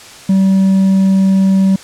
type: tone with hard clipping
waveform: sine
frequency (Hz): 192.1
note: G3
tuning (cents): -35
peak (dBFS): -8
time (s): 0.29-1.76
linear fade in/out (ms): 5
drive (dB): 2
effects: white hiss -35 dBFS RMS until 1.83 s + low-pass 8000 Hz 12 dB/octave